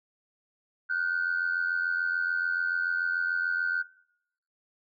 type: tone pair together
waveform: sine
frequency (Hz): 1441 / 1527.9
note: F#6 / G6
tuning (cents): -46 / -45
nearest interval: minor second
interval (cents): 101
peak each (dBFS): -28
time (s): 0.89-3.83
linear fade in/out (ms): 20
effects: noise-tail reverb RT60 0.7 s tail -20 dB re dry + tanh soft clip ceiling -20 dBFS